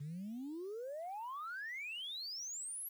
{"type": "exponential sweep", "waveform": "sine", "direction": "up", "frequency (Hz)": [138.59, 11930], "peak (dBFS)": -40, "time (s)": [0, 2.89], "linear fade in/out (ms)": 10, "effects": ["tanh soft clip ceiling -38 dBFS", "11-bit"]}